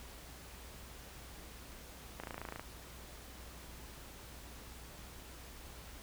click train, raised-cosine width 0.5 ms, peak -27 dBFS, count 12, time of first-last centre 2.2-2.596 s, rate 27.8 Hz, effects added 60 Hz sine -54 dBFS peak until 6.02 s + pink hiss -53 dBFS RMS until 6.02 s

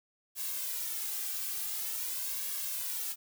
blue noise with flanger, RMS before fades -36 dBFS, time 0.35-3.16 s, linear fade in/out 50 ms, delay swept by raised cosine 1.8 to 2.58 ms, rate 0.47 Hz, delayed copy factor +0.7, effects none

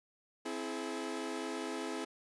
sawtooth chord, C augmented, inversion none, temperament equal with one note detuned, 261.6 / 329.6 / 424.5 Hz, C4 / E4 / G#4, 0 / 0 / +38 cents, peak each -38 / -37 / -38 dBFS, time 0.45-2.05 s, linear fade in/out 10 ms, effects resampled to 24000 Hz

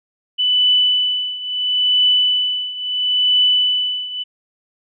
sine tone with tremolo, 2988 Hz, F#7, 16 cents sharp, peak -10 dBFS, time 0.38-4.24 s, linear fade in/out 20 ms, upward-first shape triangle, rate 0.74 Hz, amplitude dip 85%, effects none

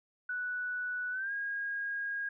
sine tone with pitch glide, 1480 to 1632.7 Hz, F#6 to G#6, 0 to -30 cents, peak -33 dBFS, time 0.29-2.29 s, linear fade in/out 5 ms, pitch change +170 cents, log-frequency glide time 1.11-1.32 s, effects none

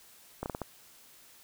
slowing click train, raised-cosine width 1 ms, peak -20 dBFS, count 5, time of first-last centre 0.43-0.617 s, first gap 29 ms, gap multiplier 1.33, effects white hiss -57 dBFS RMS until 1.43 s

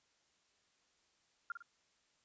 sine tone with echo, 1396.9 Hz, F6, in tune, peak -37 dBFS, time 1.5-1.52 s, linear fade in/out 2 ms, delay 52 ms, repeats 2, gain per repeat -7 dB, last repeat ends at 1.624 s, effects white hiss -75 dBFS RMS until 2.24 s + resampled to 16000 Hz

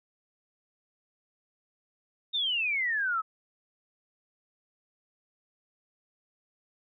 sine exponential sweep, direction down, 3729 to 1264 Hz, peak -26 dBFS, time 2.33-3.22 s, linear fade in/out 20 ms, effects none

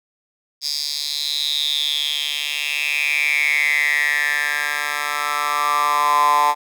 10% pulse tone with high-pass filter sweep, 146.83 Hz, D3, in tune, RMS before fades -20 dBFS, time 0.61-6.55 s, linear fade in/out 50 ms, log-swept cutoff 4900 to 940 Hz, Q 8.7, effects none

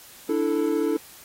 triangle chord, D suspended second, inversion none, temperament equal, 293.7 / 329.6 / 440 Hz, D4 / E4 / A4, 0 / 0 / 0 cents, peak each -24 / -23 / -23 dBFS, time 0.29-0.97 s, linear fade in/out 5 ms, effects white hiss -47 dBFS RMS until 1.24 s + AAC 48 kbps

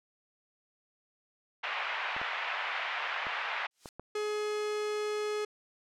white band-pass noise, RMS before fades -35 dBFS, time 1.63-3.67 s, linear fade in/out 10 ms, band 690 to 2600 Hz, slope 24 dB/octave
clicks, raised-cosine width 1 ms, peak -28 dBFS, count 5, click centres 2.165 / 2.215 / 3.268 / 3.858 / 3.996 s
blue noise with exponential growth, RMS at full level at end -41 dBFS, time 3.71-3.89 s, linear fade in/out 1 ms, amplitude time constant 39 ms
45% pulse tone, 421.6 Hz, G#4, 26 cents sharp, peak -31 dBFS, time 4.15-5.45 s, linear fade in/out 5 ms
effects low-pass 7000 Hz 12 dB/octave

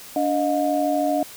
sine tone cluster, 289.8 / 622 / 715 Hz, D4 / D#5 / F5, -23 / -1 / +41 cents, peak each -23 dBFS, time 0.16-1.23 s, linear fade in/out 2 ms, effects white hiss -41 dBFS RMS until 1.36 s

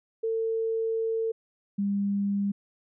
sine tone pair in turn, 450 / 200.5 Hz, A4 / G3, +39 / +39 cents, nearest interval octave + major second, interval 1400 cents, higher first, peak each -25 / -24 dBFS, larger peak second, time 0.23-1.32 / 1.78-2.52 s, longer first, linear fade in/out 10 ms, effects none

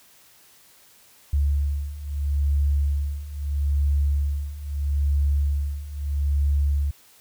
sine beating tone pair, 71 / 71.77 Hz, C#2 / D2, +42 / -39 cents, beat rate 0.77 Hz, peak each -25 / -22 dBFS, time 1.33-6.91 s, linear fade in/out 5 ms, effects white hiss -54 dBFS RMS until 7.2 s

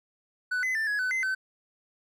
triangle tone with pitch steps, 1491 / 2030 / 1777 / 1675 / 1506 / 2061 / 1529 Hz, F#6 / B6 / A6 / G#6 / F#6 / C7 / G6, +13 / +47 / +17 / +14 / +30 / -27 / -44 cents, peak -24 dBFS, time 0.51-1.35 s, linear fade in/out 10 ms, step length 120 ms, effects none

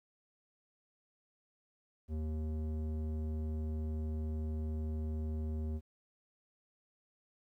square tone with low-pass filter, 77.78 Hz, D#2, in tune, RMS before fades -37 dBFS, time 2.08-5.81 s, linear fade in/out 50 ms, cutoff 360 Hz, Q 0.94, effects 12-bit

